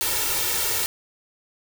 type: noise with comb filter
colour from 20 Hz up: white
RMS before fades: -24 dBFS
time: 0.01-0.86 s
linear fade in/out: 0 ms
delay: 2.2 ms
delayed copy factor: +0.8
effects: none